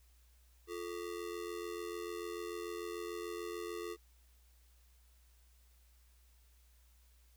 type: ring-modulated tone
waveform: square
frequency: 392 Hz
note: G4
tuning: in tune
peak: -38 dBFS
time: 0.67-3.97 s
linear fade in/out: 50 ms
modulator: 43.4 Hz
effects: added 60 Hz sine -63 dBFS peak until 7.36 s + white hiss -72 dBFS RMS until 7.36 s